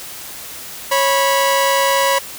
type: tone pair together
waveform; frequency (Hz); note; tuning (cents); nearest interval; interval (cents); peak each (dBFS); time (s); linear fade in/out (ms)
sawtooth; 550 / 980; C#5 / B5; -14 / -14; minor seventh; 1000; -12; 0.91-2.19; 10
effects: white hiss -32 dBFS RMS until 2.38 s